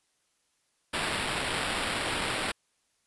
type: noise with sample-and-hold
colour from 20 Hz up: white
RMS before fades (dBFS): -31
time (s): 0.93-2.52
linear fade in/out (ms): 10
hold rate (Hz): 6300
effects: white hiss -73 dBFS RMS until 3.06 s + resampled to 24000 Hz